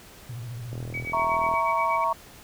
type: tone with vibrato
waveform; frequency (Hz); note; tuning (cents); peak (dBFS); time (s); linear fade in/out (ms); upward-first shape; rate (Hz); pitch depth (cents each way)
sine; 118.9; A#2; +35; -33; 0.29-1.05; 5; sine; 14; 110
type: click train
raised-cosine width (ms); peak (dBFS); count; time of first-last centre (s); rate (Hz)
2; -25; 34; 0.73-1.539; 40.8
type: tone with tremolo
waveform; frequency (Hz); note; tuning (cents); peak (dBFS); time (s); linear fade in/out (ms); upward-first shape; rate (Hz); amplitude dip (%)
sine; 2271; C#7; +41; -28; 0.94-2.04; 2; sine; 8.3; 90
type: chord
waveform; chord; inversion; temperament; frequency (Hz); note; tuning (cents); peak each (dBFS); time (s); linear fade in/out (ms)
sine; A# diminished; second; equal; 659.3 / 932.3 / 1108.7; E5 / A#5 / C#6; 0 / 0 / 0; -29 / -25 / -25; 1.13-2.13; 5
effects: pink hiss -48 dBFS RMS until 2.43 s